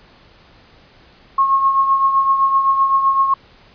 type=tone with tremolo; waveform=sine; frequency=1085 Hz; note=C#6; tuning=37 cents flat; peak=-9 dBFS; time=1.38-3.34 s; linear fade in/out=5 ms; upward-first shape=triangle; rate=7.8 Hz; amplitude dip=60%; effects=pink hiss -48 dBFS RMS until 3.74 s + resampled to 11025 Hz